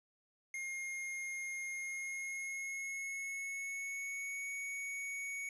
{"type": "tone with pitch glide", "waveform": "square", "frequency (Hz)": [2135, 2232], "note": ["C7", "C#7"], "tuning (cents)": [34, 11], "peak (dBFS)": -40, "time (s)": [0.54, 5.49], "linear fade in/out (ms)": 2, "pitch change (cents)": 77, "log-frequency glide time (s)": [1.71, 4.49], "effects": ["resampled to 24000 Hz", "11-bit"]}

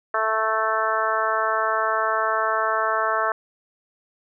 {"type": "harmonic tone", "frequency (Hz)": 220, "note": "A3", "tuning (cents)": 0, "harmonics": [2, 3, 4, 5, 6, 7, 8], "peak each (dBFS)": [-31, -26, -30, -25, -25, -29, -31], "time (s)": [0.14, 3.32], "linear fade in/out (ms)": 2, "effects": []}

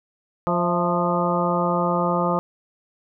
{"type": "harmonic tone with a mistuned harmonic", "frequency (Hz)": 175.3, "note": "F3", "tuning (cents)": 7, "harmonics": [1, 2, 3, 4, 5, 6, 7], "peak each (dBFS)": [-24, -28, -25, -28, -27, -29, -26], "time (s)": [0.47, 2.39], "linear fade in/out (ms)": 0, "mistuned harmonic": 4, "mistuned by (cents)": -61, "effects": []}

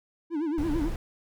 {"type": "tone with vibrato", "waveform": "triangle", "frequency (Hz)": 312.7, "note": "D#4", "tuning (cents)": 9, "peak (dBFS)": -24, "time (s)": [0.3, 0.91], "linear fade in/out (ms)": 50, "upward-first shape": "sine", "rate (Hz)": 9, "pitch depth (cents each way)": 150}
{"type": "noise", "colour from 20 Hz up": "brown", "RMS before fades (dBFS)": -31, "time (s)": [0.58, 0.96], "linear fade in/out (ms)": 2}
{"effects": []}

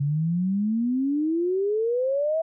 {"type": "exponential sweep", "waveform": "sine", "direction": "up", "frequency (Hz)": [138.59, 659.3], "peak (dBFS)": -21, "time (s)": [0, 2.42], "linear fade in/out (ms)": 10, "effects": []}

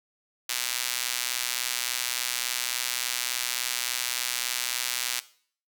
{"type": "tone with high-pass filter", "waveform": "sawtooth", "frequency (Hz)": 123.5, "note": "B2", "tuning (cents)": 0, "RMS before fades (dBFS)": -30, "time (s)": [0.49, 5.2], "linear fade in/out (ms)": 5, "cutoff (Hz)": 3100, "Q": 0.61, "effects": ["noise-tail reverb RT60 0.5 s tail -17 dB re dry"]}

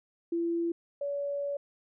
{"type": "tone pair in turn", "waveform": "sine", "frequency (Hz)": [338, 568.4], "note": ["E4", "C#5"], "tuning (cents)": [43, 43], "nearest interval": "major sixth", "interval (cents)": 900, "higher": "second", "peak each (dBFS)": [-27, -30], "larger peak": "first", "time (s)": [[0.32, 0.72], [1.01, 1.57]], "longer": "second", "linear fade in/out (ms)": 5, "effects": []}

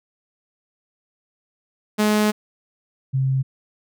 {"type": "tone pair in turn", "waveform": ["sawtooth", "sine"], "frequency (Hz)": [211.7, 133.11], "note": ["G#3", "C3"], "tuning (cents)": [33, 30], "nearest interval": "minor sixth", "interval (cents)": 803, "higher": "first", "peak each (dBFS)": [-12, -17], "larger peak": "first", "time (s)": [[1.98, 2.32], [3.13, 3.43]], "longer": "first", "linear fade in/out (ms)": 20, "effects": []}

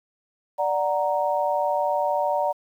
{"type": "chord", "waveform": "sine", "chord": "D augmented", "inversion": "none", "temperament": "equal", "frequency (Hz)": [587.3, 740, 932.3], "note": ["D5", "F#5", "A#5"], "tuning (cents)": [0, 0, 0], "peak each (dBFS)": [-24, -26, -25], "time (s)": [0.58, 2.53], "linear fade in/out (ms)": 20, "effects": ["9-bit"]}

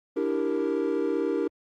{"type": "chord", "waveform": "triangle", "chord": "E half-diminished seventh", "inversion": "third", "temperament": "equal", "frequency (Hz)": [293.7, 329.6, 392, 466.2], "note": ["D4", "E4", "G4", "Bb4"], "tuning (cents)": [0, 0, 0, 0], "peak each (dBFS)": [-28, -28, -27, -27], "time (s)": [0.16, 1.48], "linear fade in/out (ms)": 10, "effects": ["tanh soft clip ceiling -12 dBFS", "Opus 24 kbps"]}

